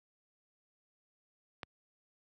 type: click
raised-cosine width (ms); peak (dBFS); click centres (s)
0.3; -23; 1.632
effects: high-pass 80 Hz 12 dB/octave